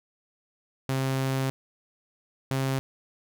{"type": "tone pair in turn", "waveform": "sawtooth", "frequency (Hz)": [133.3, 133.89], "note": ["C3", "C3"], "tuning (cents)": [33, 40], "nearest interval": "unison", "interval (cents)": 7, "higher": "second", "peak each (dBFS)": -21, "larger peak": "neither", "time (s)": [[0.89, 1.5], [2.51, 2.79]], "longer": "first", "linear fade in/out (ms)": 0, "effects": []}